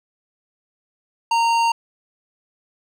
triangle tone with hard clipping, 924 Hz, A#5, 16 cents flat, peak -17 dBFS, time 1.31-1.72 s, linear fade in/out 5 ms, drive 17 dB, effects none

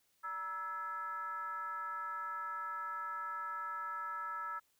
sine tone with frequency modulation, 1318.5 Hz, E6, in tune, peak -38 dBFS, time 0.23-4.6 s, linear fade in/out 20 ms, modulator 369 Hz, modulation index 0.75, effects white hiss -75 dBFS RMS until 4.79 s

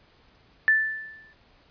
sine tone with exponential decay, 1760 Hz, A6, in tune, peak -14 dBFS, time 0.68-1.33 s, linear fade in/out 0 ms, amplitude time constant 140 ms, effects pink hiss -59 dBFS RMS until 1.7 s + resampled to 11025 Hz

